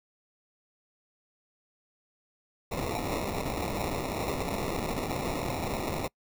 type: noise with sample-and-hold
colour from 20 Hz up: blue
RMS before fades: -32 dBFS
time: 2.71-6.08 s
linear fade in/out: 10 ms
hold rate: 1575 Hz
effects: noise-tail reverb RT60 0.1 s tail -25 dB re dry